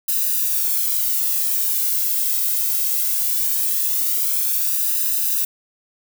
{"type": "noise with flanger", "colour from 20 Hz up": "violet", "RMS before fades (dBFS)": -20, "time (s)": [0.08, 5.45], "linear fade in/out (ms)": 5, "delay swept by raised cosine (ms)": [0.9, 1.74], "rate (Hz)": 0.2, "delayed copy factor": -0.65, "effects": []}